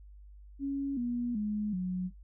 sine tone with pitch steps, 277.2 / 241.3 / 210.1 / 182.88 Hz, C#4 / B3 / G#3 / F#3, 0 / -40 / +20 / -20 cents, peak -30 dBFS, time 0.59-2.11 s, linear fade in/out 50 ms, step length 380 ms, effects noise-tail reverb RT60 0.1 s tail -17 dB re dry + added 50 Hz sine -49 dBFS peak until 2.23 s

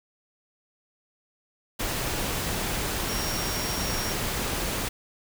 sine tone in noise, 5588 Hz, F8, in tune, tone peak -34 dBFS, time 3.08-4.13 s, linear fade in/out 10 ms, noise pink, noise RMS -29 dBFS, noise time 1.79-4.89 s, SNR -8 dB, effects none

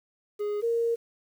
triangle / sine tone pair in turn, 415.3 / 464.6 Hz, G#4 / A#4, 0 / -6 cents, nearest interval major second, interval 194 cents, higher second, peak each -25 / -23 dBFS, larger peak second, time 0.39-0.62 / 0.62-0.96 s, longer second, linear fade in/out 20 ms, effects 9-bit

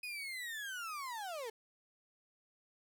35% pulse linear sweep, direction down, 2512 to 425.8 Hz, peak -39 dBFS, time 0.03-1.5 s, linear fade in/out 5 ms, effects none

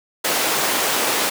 pink high-pass noise, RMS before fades -20 dBFS, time 0.24-1.3 s, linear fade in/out 10 ms, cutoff 400 Hz, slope 12 dB/octave, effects none

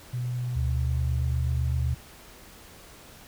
sine tone, 123.47 Hz, B2, in tune, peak -27 dBFS, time 0.13-1.95 s, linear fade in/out 10 ms
sine tone with pitch glide, 73.42 to 75.83 Hz, D2 to D#2, 0 to -44 cents, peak -25 dBFS, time 0.55-1.95 s, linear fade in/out 20 ms, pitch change +56 cents, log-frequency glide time 0.7-1.46 s
effects pink hiss -49 dBFS RMS until 3.27 s

